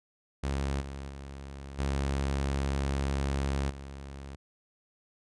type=tone with level steps; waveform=sawtooth; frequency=68.8 Hz; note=C#2; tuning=12 cents flat; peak=-25 / -34 / -37 / -24 / -37 dBFS; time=0.43-4.36 s; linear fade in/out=10 ms; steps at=0.8 / 1.08 / 1.78 / 3.69 s; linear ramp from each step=20 ms; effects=resampled to 22050 Hz